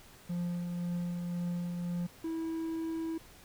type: tone with tremolo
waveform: triangle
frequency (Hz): 174.7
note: F3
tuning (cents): +1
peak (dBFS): -29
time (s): 0.29-2.07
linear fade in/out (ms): 10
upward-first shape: triangle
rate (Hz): 1.9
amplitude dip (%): 35
type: tone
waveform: triangle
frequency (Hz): 325.6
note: E4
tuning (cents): -21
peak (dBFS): -31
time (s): 2.24-3.18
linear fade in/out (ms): 5
effects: pink hiss -56 dBFS RMS until 3.44 s